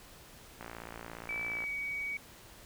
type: click train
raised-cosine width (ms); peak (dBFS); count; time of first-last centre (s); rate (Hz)
0.5; -28; 60; 0.61-1.64; 57.3
type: tone with pitch glide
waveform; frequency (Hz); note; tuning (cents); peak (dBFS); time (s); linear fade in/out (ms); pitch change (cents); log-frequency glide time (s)
sine; 2309 to 2260; D7 to C#7; -30 to +33; -34; 1.29-2.17; 2; -37; 1.48-1.71
effects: pink hiss -54 dBFS RMS until 2.65 s